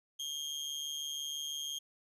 30% pulse tone with amplitude modulation, 3232 Hz, G#7, 48 cents flat, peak -31 dBFS, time 0.19-1.79 s, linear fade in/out 10 ms, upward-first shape sine, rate 146 Hz, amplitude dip 65%, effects resampled to 32000 Hz

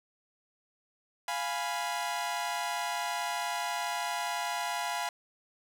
sawtooth chord, F diminished, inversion none, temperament equal, 698.5 / 830.6 / 987.8 Hz, F5 / Ab5 / Cb6, 0 / 0 / 0 cents, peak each -32 dBFS, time 1.28-5.09 s, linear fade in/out 2 ms, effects low-pass 12000 Hz 12 dB/octave + 9-bit

